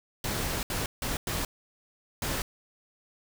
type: noise bursts at uneven times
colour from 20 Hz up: pink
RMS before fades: -31 dBFS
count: 5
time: 0.24-0.63 / 0.7-0.86 / 1.02-1.17 / 1.27-1.45 / 2.22-2.42 s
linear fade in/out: 2 ms
effects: none